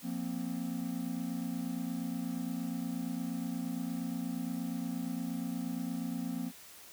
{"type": "chord", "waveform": "triangle", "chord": "F suspended fourth", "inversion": "none", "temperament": "equal", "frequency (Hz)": [174.61, 233.1, 261.6], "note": ["F3", "Bb3", "C4"], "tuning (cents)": [0, 0, 0], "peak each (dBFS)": [-38, -36, -36], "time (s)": [0.02, 6.52], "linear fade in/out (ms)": 50, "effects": ["white hiss -53 dBFS RMS until 6.92 s"]}